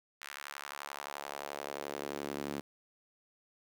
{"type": "tone with high-pass filter sweep", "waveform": "sawtooth", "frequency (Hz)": 71.5, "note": "D2", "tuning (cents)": -46, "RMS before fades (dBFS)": -42, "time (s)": [0.21, 2.61], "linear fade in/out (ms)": 10, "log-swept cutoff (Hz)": [1700, 250], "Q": 1.5, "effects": ["10-bit"]}